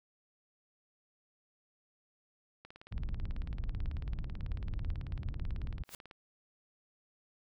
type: click train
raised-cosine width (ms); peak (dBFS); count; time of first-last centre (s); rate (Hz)
0.3; -34; 64; 2.65-6.112; 18.2
type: low-pass noise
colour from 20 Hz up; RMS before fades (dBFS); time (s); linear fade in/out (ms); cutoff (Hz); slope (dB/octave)
pink; -37; 2.91-5.83; 10; 100; 12
type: noise with exponential growth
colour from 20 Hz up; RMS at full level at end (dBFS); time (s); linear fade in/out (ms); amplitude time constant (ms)
white; -42; 5.84-5.95; 2; 22
effects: none